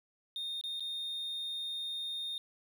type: tone with dropouts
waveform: sine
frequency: 3670 Hz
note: A#7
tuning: 28 cents flat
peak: -33 dBFS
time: 0.36-2.38 s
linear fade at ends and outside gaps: 1 ms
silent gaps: 0.612-0.638 / 0.797-0.805 s
effects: tanh soft clip ceiling -35 dBFS + 10-bit